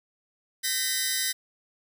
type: tone cluster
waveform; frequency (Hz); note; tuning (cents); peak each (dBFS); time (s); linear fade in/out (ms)
10% pulse; 1549 / 1856 / 2000 / 5030; G6 / A#6 / B6 / D#8; -21 / -8 / +21 / +18; -26 / -22 / -21 / -25; 0.63-1.33; 20
effects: 9-bit